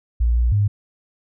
sine tone with pitch steps, 58.4 / 59.5 / 102.5 Hz, A#1 / A#1 / G#2, +4 / +36 / -22 cents, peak -14 dBFS, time 0.2-0.68 s, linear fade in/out 10 ms, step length 160 ms, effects none

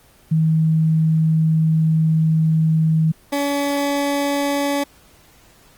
sine / 20% pulse tone pair in turn, 159.3 / 283.8 Hz, D#3 / C#4, +41 / +41 cents, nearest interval minor seventh, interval 1000 cents, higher second, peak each -13 dBFS, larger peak neither, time 0.31-3.12 / 3.32-4.84 s, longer first, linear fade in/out 10 ms, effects pink hiss -51 dBFS RMS until 5.77 s + Opus 24 kbps

